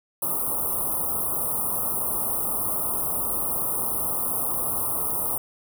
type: band-stop noise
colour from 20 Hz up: white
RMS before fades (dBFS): -26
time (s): 0.22-5.38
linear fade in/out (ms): 5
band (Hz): 1300 to 9100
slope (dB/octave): 96
effects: none